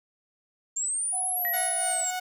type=linear two-way sweep; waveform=sine; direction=up then down; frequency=7260 to 12000 to 7260 Hz; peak=-26 dBFS; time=0.76-2.11 s; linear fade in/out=10 ms; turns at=1.47 s
type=tone with pitch glide; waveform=sine; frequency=740 to 674.7 Hz; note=F#5 to E5; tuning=0 to +40 cents; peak=-34 dBFS; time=1.12-2.05 s; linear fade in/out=20 ms; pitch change=-160 cents; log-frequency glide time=1.29-1.59 s
type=tone with exponential decay; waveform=sine; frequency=1900 Hz; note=A#6; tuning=33 cents sharp; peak=-28 dBFS; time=1.45-2.19 s; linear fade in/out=0 ms; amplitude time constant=160 ms
type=tone with tremolo; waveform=sawtooth; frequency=735 Hz; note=F#5; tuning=12 cents flat; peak=-25 dBFS; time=1.53-2.2 s; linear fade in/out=10 ms; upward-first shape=sine; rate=3.5 Hz; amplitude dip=45%
effects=none